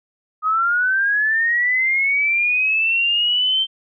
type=linear sweep; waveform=sine; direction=up; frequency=1244.5 to 3136 Hz; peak=-15 dBFS; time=0.42-3.67 s; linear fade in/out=50 ms; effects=none